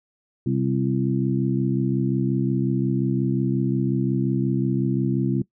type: harmonic tone with a mistuned harmonic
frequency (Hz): 65.6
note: C2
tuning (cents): +5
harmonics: 2 / 3 / 4 / 5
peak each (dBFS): -23 / -25 / -26 / -27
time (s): 0.46-5.42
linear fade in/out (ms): 5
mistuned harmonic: 5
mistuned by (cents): +51
effects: noise-tail reverb RT60 0.1 s tail -20 dB re dry